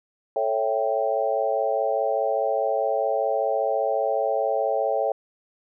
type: chord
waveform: sine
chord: A dominant seventh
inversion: none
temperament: equal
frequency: 440 / 554.4 / 659.3 / 784 Hz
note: A4 / C#5 / E5 / G5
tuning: 0 / 0 / 0 / 0 cents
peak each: -28 / -25 / -26 / -27 dBFS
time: 0.36-5.12 s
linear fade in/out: 2 ms
effects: none